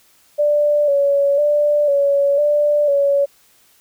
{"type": "tone with vibrato", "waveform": "sine", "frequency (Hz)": 576, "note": "D5", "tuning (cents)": -34, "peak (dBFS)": -12, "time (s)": [0.38, 3.26], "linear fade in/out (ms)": 20, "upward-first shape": "square", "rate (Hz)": 1, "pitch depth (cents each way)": 40, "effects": ["white hiss -54 dBFS RMS until 3.8 s"]}